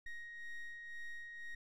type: ring-modulated tone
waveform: triangle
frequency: 939 Hz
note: A#5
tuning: 12 cents sharp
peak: -39 dBFS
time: 0.06-1.55 s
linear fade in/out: 5 ms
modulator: 938 Hz
effects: none